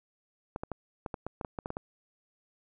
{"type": "clicks", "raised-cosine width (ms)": 1, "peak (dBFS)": -21, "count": 12, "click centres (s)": [0.561, 0.635, 0.717, 1.062, 1.142, 1.266, 1.412, 1.448, 1.588, 1.659, 1.704, 1.769], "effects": []}